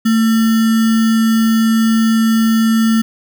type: tone with sample-and-hold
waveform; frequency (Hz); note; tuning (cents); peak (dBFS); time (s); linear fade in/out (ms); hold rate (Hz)
sine; 224; A3; +31; -9; 0.05-3.02; 10; 1575
effects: none